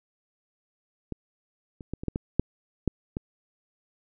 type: clicks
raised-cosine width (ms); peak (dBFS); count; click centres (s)
3; -19 / -28 / -18 / -23 / -13 / -15 / -7 / -10 / -17; 9; 1.123 / 1.808 / 1.936 / 2.035 / 2.083 / 2.159 / 2.396 / 2.877 / 3.169
effects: none